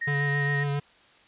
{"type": "tone", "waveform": "sine", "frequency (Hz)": 1864.7, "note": "A#6", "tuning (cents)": 0, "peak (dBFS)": -27, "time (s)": [0.01, 0.64], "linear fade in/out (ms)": 10}
{"type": "tone with vibrato", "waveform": "square", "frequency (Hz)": 142.8, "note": "D3", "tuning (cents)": -48, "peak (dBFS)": -26, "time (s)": [0.07, 0.8], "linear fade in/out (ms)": 10, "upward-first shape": "sine", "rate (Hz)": 7.4, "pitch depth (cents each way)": 18}
{"effects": ["white hiss -57 dBFS RMS until 1.27 s", "resampled to 8000 Hz"]}